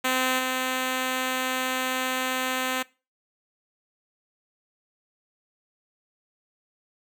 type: tone with level steps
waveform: 5% pulse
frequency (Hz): 257.7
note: C4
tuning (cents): -26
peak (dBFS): -11 / -14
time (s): 0.04-2.83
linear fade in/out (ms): 10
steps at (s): 0.38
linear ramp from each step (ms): 20
effects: noise-tail reverb RT60 0.3 s tail -21 dB re dry